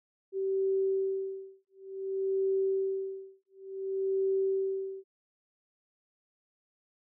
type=tone with tremolo; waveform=sine; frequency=385.8 Hz; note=G4; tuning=28 cents flat; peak=-25 dBFS; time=0.32-5.04 s; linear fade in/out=50 ms; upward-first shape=sine; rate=0.56 Hz; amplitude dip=100%; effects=none